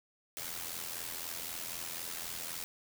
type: noise with amplitude modulation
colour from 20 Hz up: white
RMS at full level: -38 dBFS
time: 0.37-2.64 s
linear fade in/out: 0 ms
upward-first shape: sine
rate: 83.9 Hz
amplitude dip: 65%
effects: none